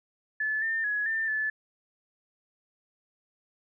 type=tone with pitch steps; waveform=sine; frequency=1731 / 1801 / 1682 / 1791 / 1736 Hz; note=A6 / A6 / G#6 / A6 / A6; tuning=-29 / +40 / +22 / +30 / -24 cents; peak=-26 dBFS; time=0.4-1.5 s; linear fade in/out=5 ms; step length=220 ms; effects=none